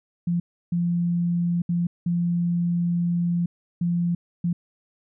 sine tone bursts at uneven times, 172.9 Hz, F3, 17 cents flat, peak -20 dBFS, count 6, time 0.27-0.4 / 0.72-1.62 / 1.69-1.87 / 2.06-3.46 / 3.81-4.15 / 4.44-4.53 s, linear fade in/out 5 ms, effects none

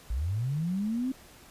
sine linear sweep, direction up, 51.4 to 267.4 Hz, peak -27 dBFS, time 0.1-1.12 s, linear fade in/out 5 ms, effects pink hiss -53 dBFS RMS until 1.5 s + resampled to 32000 Hz

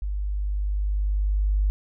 sine tone with level ramp, 50.1 Hz, G1, 38 cents sharp, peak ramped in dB -25 to -18 dBFS, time 0.02-1.7 s, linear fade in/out 0 ms, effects none

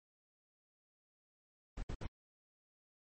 brown noise bursts, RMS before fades -40 dBFS, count 3, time 1.77-2.067 s, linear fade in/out 5 ms, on 57 ms, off 63 ms, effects MP3 32 kbps

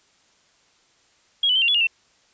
sine tone with pitch steps, 3293 / 2987 / 3121 / 2770 / 3405 / 2843 / 2690 Hz, G#7 / F#7 / G7 / F7 / G#7 / F7 / E7, -15 / +16 / -8 / -15 / +42 / +30 / +34 cents, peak -16 dBFS, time 1.43-1.871 s, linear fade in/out 5 ms, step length 63 ms, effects white hiss -60 dBFS RMS until 2.33 s + resampled to 16000 Hz

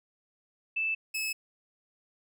sine / sawtooth tone pair in turn, 2637 / 2592 Hz, E7 / E7, 0 / -30 cents, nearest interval unison, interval 30 cents, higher first, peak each -27 dBFS, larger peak neither, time 0.76-0.95 / 1.14-1.33 s, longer neither, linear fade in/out 10 ms, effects none

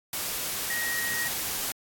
sine tone in noise, 1889 Hz, A#6, 22 cents sharp, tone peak -29 dBFS, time 0.7-1.28 s, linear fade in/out 2 ms, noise white, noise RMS -31 dBFS, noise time 0.13-1.72 s, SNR -1 dB, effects AAC 64 kbps

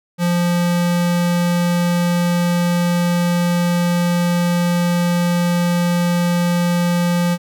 square tone, 174.4 Hz, F3, 2 cents flat, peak -15 dBFS, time 0.18-7.38 s, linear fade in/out 50 ms, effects none

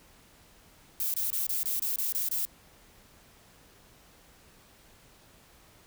violet noise bursts, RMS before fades -30 dBFS, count 9, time 1-2.452 s, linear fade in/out 2 ms, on 140 ms, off 24 ms, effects pink hiss -58 dBFS RMS until 5.86 s

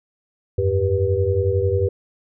sine tone cluster, 88.3 / 99.4 / 392.6 / 485.6 Hz, F2 / G2 / G4 / B4, +20 / +25 / +3 / -29 cents, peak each -22 dBFS, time 0.58-1.89 s, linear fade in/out 5 ms, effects none

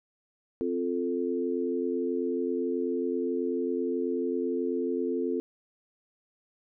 sine chord, F major, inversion second, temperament equal, 261.6 / 349.2 / 440 Hz, C4 / F4 / A4, 0 / 0 / 0 cents, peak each -31 dBFS, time 0.61-5.4 s, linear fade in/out 0 ms, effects none

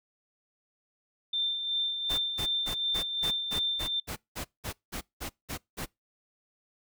sine tone with tremolo, 3576 Hz, A7, 27 cents sharp, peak -26 dBFS, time 1.33-4 s, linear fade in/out 5 ms, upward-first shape sine, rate 2.7 Hz, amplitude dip 50%
pink noise bursts, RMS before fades -36 dBFS, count 14, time 2.09-5.862 s, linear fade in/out 20 ms, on 93 ms, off 190 ms
effects noise-tail reverb RT60 0.2 s tail -25 dB re dry

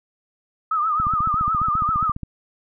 sine tone with vibrato, 1250 Hz, D#6, 8 cents sharp, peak -18 dBFS, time 0.71-2.12 s, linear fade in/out 5 ms, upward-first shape triangle, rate 7.7 Hz, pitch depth 110 cents each way
click train, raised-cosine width 5 ms, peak -17 dBFS, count 19, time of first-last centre 1-2.233 s, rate 14.6 Hz
effects none

